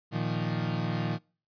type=chord; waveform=35% pulse; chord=Bb suspended fourth; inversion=none; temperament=equal; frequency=116.54 / 155.56 / 174.61 Hz; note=Bb2 / Eb3 / F3; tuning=0 / 0 / 0 cents; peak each=-31 dBFS; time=0.11-1.19 s; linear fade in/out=50 ms; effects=noise-tail reverb RT60 0.4 s tail -26 dB re dry + resampled to 11025 Hz